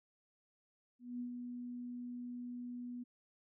sine tone with ADSR envelope, 244.4 Hz, B3, 18 cents flat, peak -38 dBFS, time 0.99-3.04 s, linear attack 210 ms, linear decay 100 ms, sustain -4 dB, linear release 16 ms, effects none

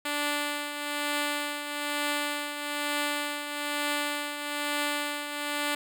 5% pulse tone with tremolo, 292.6 Hz, D4, 6 cents flat, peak -15 dBFS, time 0.05-5.75 s, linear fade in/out 5 ms, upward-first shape triangle, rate 1.1 Hz, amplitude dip 60%, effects none

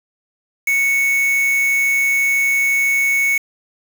triangle tone with quantisation, 2217 Hz, C#7, in tune, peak -12 dBFS, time 0.67-3.38 s, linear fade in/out 5 ms, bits 4, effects none

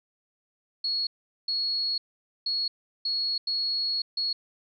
sine tone bursts at uneven times, 4337 Hz, C#8, 39 cents flat, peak -25 dBFS, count 6, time 0.84-1.07 / 1.48-1.98 / 2.46-2.68 / 3.05-3.38 / 3.47-4.02 / 4.17-4.33 s, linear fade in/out 5 ms, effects none

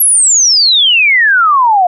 sine exponential sweep, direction down, 11620 to 694 Hz, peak -5 dBFS, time 0-1.87 s, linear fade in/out 5 ms, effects none

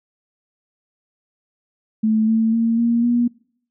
sine tone with pitch steps, 218.5 / 223.6 / 228.8 / 234.2 / 239.7 Hz, A3 / A3 / A#3 / A#3 / A#3, -12 / +28 / -32 / +8 / +48 cents, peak -14 dBFS, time 2.03-3.28 s, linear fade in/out 10 ms, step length 250 ms, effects noise-tail reverb RT60 0.6 s tail -24 dB re dry

